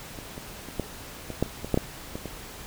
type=clicks; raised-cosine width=2 ms; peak=-25 / -25 / -26 / -13 / -21 / -9 / -27 / -20 / -8 / -9 / -19 / -20 dBFS; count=12; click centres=0.188 / 0.379 / 0.687 / 0.797 / 1.303 / 1.426 / 1.462 / 1.646 / 1.743 / 1.775 / 2.155 / 2.257 s; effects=pink hiss -42 dBFS RMS until 2.66 s